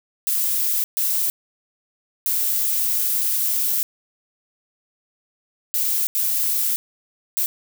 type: noise bursts at uneven times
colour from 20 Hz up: violet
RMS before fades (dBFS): -21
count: 6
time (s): 0.27-0.84 / 0.97-1.3 / 2.26-3.83 / 5.74-6.07 / 6.15-6.76 / 7.37-7.46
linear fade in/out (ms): 0
effects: none

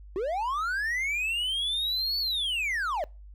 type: linear two-way sweep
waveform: triangle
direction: up then down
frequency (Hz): 349.3 to 4500 to 552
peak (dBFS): -25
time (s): 0.16-3.04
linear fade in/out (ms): 0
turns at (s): 2.19
effects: noise-tail reverb RT60 0.3 s tail -25 dB re dry + added 50 Hz sine -44 dBFS peak until 3.34 s

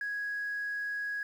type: tone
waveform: sine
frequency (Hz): 1661.2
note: G#6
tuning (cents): 0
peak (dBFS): -31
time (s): 0.01-1.23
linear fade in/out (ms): 2
effects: tanh soft clip ceiling -29 dBFS + 10-bit

